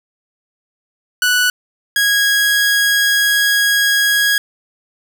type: tone pair in turn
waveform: sawtooth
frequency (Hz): 1480 / 1650.2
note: F#6 / G#6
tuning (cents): 0 / -12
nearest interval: major second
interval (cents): 188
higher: second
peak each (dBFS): -8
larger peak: neither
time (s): 1.22-1.5 / 1.96-4.38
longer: second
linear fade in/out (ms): 2
effects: none